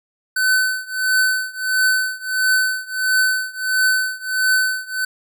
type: tone with tremolo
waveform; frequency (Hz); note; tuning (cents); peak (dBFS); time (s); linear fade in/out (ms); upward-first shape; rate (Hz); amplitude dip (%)
square; 1516; F#6; +42; -13; 0.36-5.05; 5; triangle; 1.5; 95
effects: none